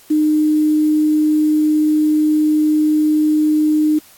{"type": "tone with quantisation", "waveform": "sine", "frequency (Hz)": 305.7, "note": "D#4", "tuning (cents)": -30, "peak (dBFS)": -11, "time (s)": [0.1, 3.99], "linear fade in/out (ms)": 10, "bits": 6, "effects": ["white hiss -46 dBFS RMS until 4.17 s", "AAC 64 kbps"]}